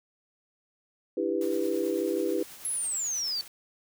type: chord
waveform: sine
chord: E minor seventh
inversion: third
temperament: just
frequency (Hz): 296.7 / 329.6 / 395.6 / 494.4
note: D4 / E4 / G4 / B4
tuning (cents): +18 / 0 / +16 / +2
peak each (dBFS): -35 / -30 / -30 / -31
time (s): 1.17-2.43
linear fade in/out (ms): 5
type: noise with tremolo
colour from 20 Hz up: white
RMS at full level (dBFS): -45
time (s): 1.41-3.48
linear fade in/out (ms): 2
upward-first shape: triangle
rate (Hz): 9.2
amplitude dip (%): 40
type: exponential sweep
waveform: sine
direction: down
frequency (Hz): 11175 to 4462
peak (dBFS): -28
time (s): 2.65-3.41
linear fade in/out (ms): 0
effects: none